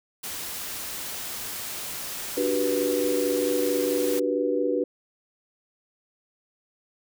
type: noise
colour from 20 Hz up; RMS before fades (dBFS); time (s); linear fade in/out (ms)
white; -34; 0.23-4.2; 10
type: chord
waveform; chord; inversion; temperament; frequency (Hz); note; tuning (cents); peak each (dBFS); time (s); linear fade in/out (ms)
sine; G major seventh; second; just; 294 / 367.5 / 392 / 490; D4 / F#4 / G4 / B4; +2 / -12 / 0 / -14; -28 / -29 / -30 / -25; 2.37-4.84; 5
effects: none